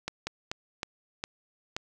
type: slowing click train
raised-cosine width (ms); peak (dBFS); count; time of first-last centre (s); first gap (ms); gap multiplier
0.2; -15; 6; 0.08-1.765; 190; 1.29
effects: none